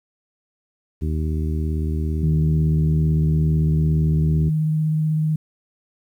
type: harmonic tone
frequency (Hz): 77.78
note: D#2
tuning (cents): 0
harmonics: 1 / 2 / 3 / 4 / 5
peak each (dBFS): -21 / -27 / -31 / -33 / -35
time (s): 1.01-4.5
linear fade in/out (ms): 20
type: tone with vibrato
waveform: sine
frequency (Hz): 155.56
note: D#3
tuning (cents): 0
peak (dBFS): -17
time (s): 2.23-5.36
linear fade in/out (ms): 5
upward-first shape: square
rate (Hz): 16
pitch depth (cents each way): 10
effects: 9-bit